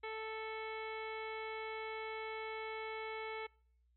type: harmonic tone with a mistuned harmonic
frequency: 440 Hz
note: A4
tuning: in tune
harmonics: 1 / 2 / 3 / 4 / 5 / 6 / 7 / 8 / 9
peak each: -44 / -47 / -51 / -54 / -47 / -58 / -60 / -60 / -61 dBFS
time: 0.03-3.47 s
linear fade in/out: 10 ms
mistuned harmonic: 8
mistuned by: -67 cents
effects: noise-tail reverb RT60 0.6 s tail -26 dB re dry + added 60 Hz sine -70 dBFS peak until 3.96 s